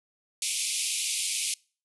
white band-pass noise, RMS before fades -30 dBFS, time 0.42-1.54 s, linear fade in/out 2 ms, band 2200 to 11000 Hz, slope 96 dB/octave, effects noise-tail reverb RT60 0.4 s tail -26 dB re dry

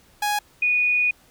sawtooth / sine tone pair in turn, 830.6 / 2466 Hz, G#5 / D#7, 0 / -16 cents, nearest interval octave + perfect fifth, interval 1884 cents, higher second, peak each -17 dBFS, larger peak neither, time 0.22-0.39 / 0.62-1.11 s, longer second, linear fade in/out 5 ms, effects pink hiss -56 dBFS RMS until 1.3 s

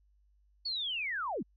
sine linear sweep, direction down, 4518 to 146.83 Hz, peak -32 dBFS, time 0.65-1.43 s, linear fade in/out 10 ms, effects added 50 Hz sine -64 dBFS peak until 1.56 s + MP3 64 kbps

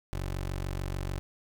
20% pulse tone, 46.75 Hz, F#1, 19 cents sharp, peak -27 dBFS, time 0.13-1.19 s, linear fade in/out 0 ms, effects none

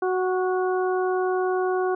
harmonic tone with a mistuned harmonic, 370 Hz, F#4, in tune, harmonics 1 / 2 / 3 / 4, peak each -22 / -28 / -32 / -34 dBFS, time 0.02-1.95 s, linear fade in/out 5 ms, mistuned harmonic 4, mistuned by -20 cents, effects none

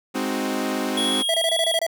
sawtooth chord, Ab dominant seventh, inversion none, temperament equal, 207.7 / 261.6 / 311.1 / 370 Hz, Ab3 / C4 / Eb4 / Gb4, 0 / 0 / 0 / 0 cents, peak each -26 / -22 / -26 / -27 dBFS, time 0.14-1.23 s, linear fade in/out 20 ms
square tone with vibrato, 3306 Hz, G#7, 9 cents flat, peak -22 dBFS, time 0.97-1.79 s, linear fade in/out 5 ms, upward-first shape square, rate 2 Hz, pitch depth 18 cents each way
square tone bursts, 659.3 Hz, E5, in tune, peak -21 dBFS, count 8, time 1.29-1.866 s, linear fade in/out 2 ms, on 51 ms, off 24 ms
effects none

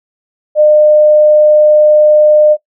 sine tone, 605 Hz, D#5, 49 cents flat, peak -3 dBFS, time 0.55-2.57 s, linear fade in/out 50 ms, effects noise-tail reverb RT60 0.1 s tail -17 dB re dry

